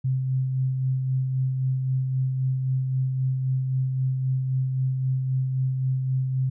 sine tone with tremolo, 130.81 Hz, C3, in tune, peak -20 dBFS, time 0.04-6.5 s, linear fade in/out 10 ms, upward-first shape sine, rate 3.8 Hz, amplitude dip 35%, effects none

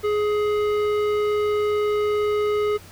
triangle tone with tanh clipping, 418.9 Hz, G#4, 15 cents sharp, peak -21 dBFS, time 0.03-2.78 s, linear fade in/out 20 ms, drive 18 dB, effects added 92 Hz sine -45 dBFS peak until 2.91 s + pink hiss -46 dBFS RMS until 2.91 s

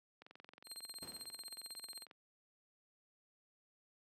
click train, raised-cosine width 0.3 ms, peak -39 dBFS, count 43, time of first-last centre 0.22-2.112 s, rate 22.2 Hz
25% pulse tone with tremolo, 4186 Hz, C8, in tune, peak -40 dBFS, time 0.64-2.06 s, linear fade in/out 50 ms, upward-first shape sine, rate 16 Hz, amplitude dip 85%
brown noise with exponential decay, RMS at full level -43 dBFS, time 1.02-1.58 s, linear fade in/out 5 ms, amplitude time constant 120 ms
effects high-pass 200 Hz 12 dB/octave

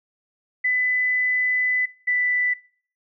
sine tone pair in turn, 2002 / 1983.6 Hz, B6 / B6, +23 / +7 cents, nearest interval unison, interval 16 cents, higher first, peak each -18 dBFS, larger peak neither, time 0.64-1.86 / 2.07-2.54 s, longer first, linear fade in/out 10 ms, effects noise-tail reverb RT60 0.5 s tail -22 dB re dry

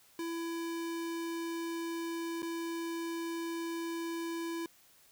square tone with dropouts, 333.8 Hz, E4, 22 cents sharp, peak -36 dBFS, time 0.19-4.66 s, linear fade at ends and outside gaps 2 ms, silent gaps 2.421-2.428 s, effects white hiss -63 dBFS RMS until 5.11 s

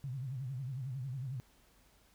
sine tone with vibrato, 130.81 Hz, C3, in tune, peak -37 dBFS, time 0.04-1.4 s, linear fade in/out 0 ms, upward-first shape sine, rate 11 Hz, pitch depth 140 cents each way, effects added 50 Hz sine -70 dBFS peak until 2.14 s + pink hiss -67 dBFS RMS until 2.14 s

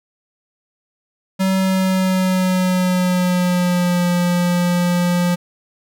square tone with pitch glide, 190 to 176.26 Hz, F#3 to F3, +46 to +16 cents, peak -15 dBFS, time 1.39-5.36 s, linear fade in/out 20 ms, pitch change -130 cents, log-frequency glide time 1.57-4.07 s, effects none

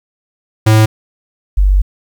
square / sine tone pair in turn, 109.2 / 48.17 Hz, A2 / G1, -13 / -30 cents, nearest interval octave + major second, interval 1417 cents, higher first, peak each -6 dBFS, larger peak neither, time 0.66-0.86 / 1.57-1.82 s, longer second, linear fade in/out 10 ms, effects 8-bit

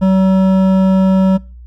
triangle tone with hard clipping, 189.8 Hz, F#3, 44 cents sharp, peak -10 dBFS, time 0.01-1.38 s, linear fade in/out 20 ms, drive 15 dB, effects noise-tail reverb RT60 0.4 s tail -25 dB re dry + added 60 Hz sine -32 dBFS peak until 1.66 s

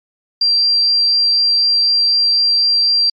sine tone, 4726 Hz, D8, 10 cents sharp, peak -10 dBFS, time 0.41-3.1 s, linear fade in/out 5 ms, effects MP3 48 kbps

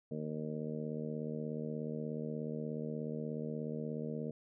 harmonic tone, 76.7 Hz, D#2, 24 cents flat, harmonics 2 / 3 / 4 / 5 / 6 / 7 / 8, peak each -42 / -41 / -49 / -50 / -43 / -51 / -50 dBFS, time 0.11-4.31 s, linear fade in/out 5 ms, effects none

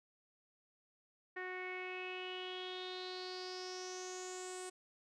sawtooth tone with low-pass filter sweep, 367.9 Hz, F#4, 10 cents flat, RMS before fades -45 dBFS, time 1.36-4.7 s, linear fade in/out 10 ms, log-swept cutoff 1900 to 8500 Hz, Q 6.8, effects none

